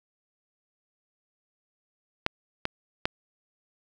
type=clicks; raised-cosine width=0.3 ms; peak=-7 / -11 / -8 dBFS; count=3; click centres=2.264 / 2.654 / 3.055 s; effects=8-bit